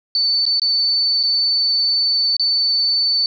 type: tone with dropouts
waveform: sine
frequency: 4511 Hz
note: C#8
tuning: 29 cents sharp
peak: -14 dBFS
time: 0.15-3.26 s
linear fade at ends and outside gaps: 1 ms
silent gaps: 0.454-0.464 / 0.597-0.618 / 1.23-1.235 / 2.367-2.396 s
effects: none